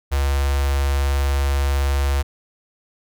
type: tone with notch filter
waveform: square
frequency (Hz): 69.3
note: C#2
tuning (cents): 0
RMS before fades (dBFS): -19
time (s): 0.11-2.23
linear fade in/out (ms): 20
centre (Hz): 240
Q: 0.61
effects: none